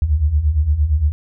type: beating tone pair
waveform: sine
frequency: 69.3 / 78 Hz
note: C#2 / D#2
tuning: 0 / +5 cents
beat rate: 8.7 Hz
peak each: -19 / -14 dBFS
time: 0.02-1.12 s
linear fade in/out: 0 ms
effects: none